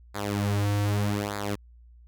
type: tone with flanger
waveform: sawtooth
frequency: 102.3 Hz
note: G#2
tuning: 26 cents flat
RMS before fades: -27 dBFS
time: 0.14-1.56 s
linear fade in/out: 20 ms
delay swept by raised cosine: 0.34 to 5.04 ms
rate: 0.82 Hz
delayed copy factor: -0.8
effects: added 59 Hz sine -49 dBFS peak until 2.07 s